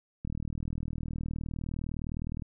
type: click train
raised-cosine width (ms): 5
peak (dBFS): -23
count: 87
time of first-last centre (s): 0.25-2.422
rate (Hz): 39.6
effects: none